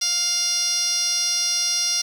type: tone with band-pass filter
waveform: 10% pulse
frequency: 702 Hz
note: F5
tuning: 9 cents sharp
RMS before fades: -22 dBFS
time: 0.01-2.02 s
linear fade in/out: 10 ms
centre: 5800 Hz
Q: 9
effects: 7-bit